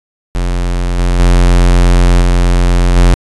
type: tone with level steps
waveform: square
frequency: 44.16 Hz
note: F1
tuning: 20 cents sharp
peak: -12 / -9 / -5 / -7 / -4 dBFS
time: 0.35-3.14 s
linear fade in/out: 0 ms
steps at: 0.98 / 1.19 / 2.21 / 2.96 s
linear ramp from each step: 10 ms
effects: resampled to 24000 Hz